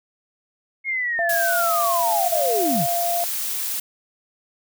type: linear sweep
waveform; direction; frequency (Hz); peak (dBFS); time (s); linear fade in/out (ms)
sine; down; 2173 to 110; -21; 0.84-2.87; 50
type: tone with pitch glide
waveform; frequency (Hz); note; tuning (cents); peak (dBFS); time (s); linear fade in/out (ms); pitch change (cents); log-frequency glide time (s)
sine; 680 to 691.5; F5 to F5; -46 to -17; -21; 1.19-3.24; 0; +29; 1.3-2.7
type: noise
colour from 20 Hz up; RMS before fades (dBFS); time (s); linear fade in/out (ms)
blue; -26; 1.29-3.8; 5
effects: none